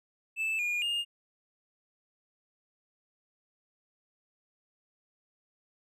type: tone with pitch steps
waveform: triangle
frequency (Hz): 2633 / 2430 / 2829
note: E7 / D#7 / F7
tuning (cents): -3 / -42 / +22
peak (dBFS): -27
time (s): 0.36-1.05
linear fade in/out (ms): 50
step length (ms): 230
effects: none